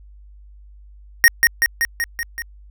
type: tone with echo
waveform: square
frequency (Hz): 1864.7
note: A#6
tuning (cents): 0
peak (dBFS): -7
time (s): 1.24-1.28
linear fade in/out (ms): 0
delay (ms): 190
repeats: 6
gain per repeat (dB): -3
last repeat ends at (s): 2.42
effects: added 50 Hz sine -41 dBFS peak until 2.7 s